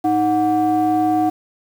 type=ring-modulated tone; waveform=triangle; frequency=211.1 Hz; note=G#3; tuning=29 cents sharp; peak=-9 dBFS; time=0.04-1.3 s; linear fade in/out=10 ms; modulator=523 Hz; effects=7-bit